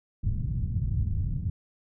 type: low-pass noise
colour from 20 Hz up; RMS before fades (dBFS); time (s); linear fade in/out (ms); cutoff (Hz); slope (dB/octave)
white; -28; 0.23-1.5; 5; 130; 24
effects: none